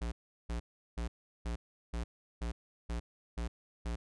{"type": "tone bursts", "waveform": "square", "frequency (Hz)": 58.1, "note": "A#1", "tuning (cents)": -5, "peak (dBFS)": -35, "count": 9, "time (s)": [0.01, 3.96], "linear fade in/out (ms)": 10, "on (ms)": 110, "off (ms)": 370, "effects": ["resampled to 22050 Hz"]}